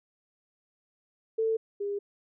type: tone pair in turn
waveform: sine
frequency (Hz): 445.8 / 404.8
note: A4 / G#4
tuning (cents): +23 / -44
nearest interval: major second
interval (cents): 167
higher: first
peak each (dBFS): -24 / -29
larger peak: first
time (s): 1.38-1.57 / 1.8-1.99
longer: neither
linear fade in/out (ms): 10
effects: none